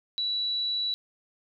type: tone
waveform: sine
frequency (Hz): 3934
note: B7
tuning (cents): -7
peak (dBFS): -26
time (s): 0.18-0.94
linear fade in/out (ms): 0
effects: none